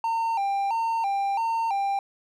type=tone with vibrato; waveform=triangle; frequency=850 Hz; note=G#5; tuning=40 cents sharp; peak=-21 dBFS; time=0.04-1.99 s; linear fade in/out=2 ms; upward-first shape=square; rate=1.5 Hz; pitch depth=120 cents each way; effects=none